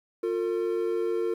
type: tone pair together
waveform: triangle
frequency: 353.8 / 453.3 Hz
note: F4 / A#4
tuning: +23 / -48 cents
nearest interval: major third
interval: 429 cents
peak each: -26 dBFS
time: 0.23-1.34 s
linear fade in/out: 5 ms
effects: 10-bit